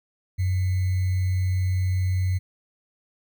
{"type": "tone with sample-and-hold", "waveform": "sine", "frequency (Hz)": 92.5, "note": "F#2", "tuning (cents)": 0, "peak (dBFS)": -20, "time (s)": [0.38, 2.39], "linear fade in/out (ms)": 20, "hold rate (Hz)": 2100, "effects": []}